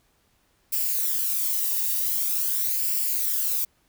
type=noise with flanger; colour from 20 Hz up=violet; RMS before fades=-25 dBFS; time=0.72-3.65 s; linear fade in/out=10 ms; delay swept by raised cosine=0.39 to 1.08 ms; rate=0.45 Hz; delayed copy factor=+0.55; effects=pink hiss -66 dBFS RMS until 3.88 s